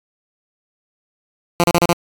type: tone bursts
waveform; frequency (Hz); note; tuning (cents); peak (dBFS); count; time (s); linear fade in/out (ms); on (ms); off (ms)
10% pulse; 172.6; F3; -20; -3; 5; 1.6-1.928; 0; 36; 37
effects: AAC 48 kbps